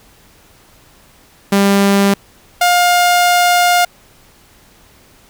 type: tone pair in turn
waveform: sawtooth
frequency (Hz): 198.8 / 708.4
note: G3 / F5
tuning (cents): +25 / +24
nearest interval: octave + minor seventh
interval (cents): 2199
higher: second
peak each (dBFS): -5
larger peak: neither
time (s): 1.52-2.14 / 2.61-3.85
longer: second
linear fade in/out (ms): 5
effects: pink hiss -47 dBFS RMS until 5.29 s